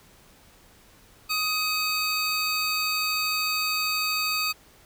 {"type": "tone cluster", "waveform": "square", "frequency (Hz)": [1248, 2540, 4587], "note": ["D#6", "D#7", "D8"], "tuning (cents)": [5, 35, -42], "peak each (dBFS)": [-31, -29, -28], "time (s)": [1.29, 4.53], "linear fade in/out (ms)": 20, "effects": ["pink hiss -55 dBFS RMS until 4.85 s"]}